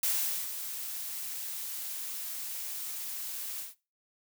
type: noise with ADSR envelope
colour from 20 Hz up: blue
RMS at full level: -28 dBFS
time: 0.03-3.75 s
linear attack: 3 ms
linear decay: 450 ms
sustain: -10 dB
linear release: 160 ms
effects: noise-tail reverb RT60 0.3 s tail -20 dB re dry